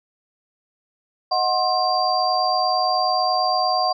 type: tone cluster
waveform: sine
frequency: 626 / 735 / 1063 / 4723 Hz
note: D#5 / F#5 / C6 / D8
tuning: +10 / -12 / +27 / +9 cents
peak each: -26 / -20 / -24 / -24 dBFS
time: 1.31-3.93 s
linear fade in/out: 10 ms
effects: none